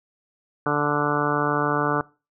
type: harmonic tone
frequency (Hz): 146.83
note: D3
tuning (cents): 0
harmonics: 1 / 2 / 3 / 4 / 5 / 6 / 7 / 8 / 9 / 10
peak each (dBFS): -29 / -27 / -27 / -30 / -31 / -30 / -32 / -27 / -30 / -29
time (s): 0.66-2.01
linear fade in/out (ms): 2
effects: noise-tail reverb RT60 0.3 s tail -21 dB re dry